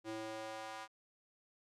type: tone with high-pass filter sweep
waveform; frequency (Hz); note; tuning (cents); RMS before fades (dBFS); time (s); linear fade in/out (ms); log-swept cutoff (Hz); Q
square; 110; A2; 0; -45; 0.04-0.88; 50; 320 to 970; 1.7
effects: low-pass 8000 Hz 12 dB/octave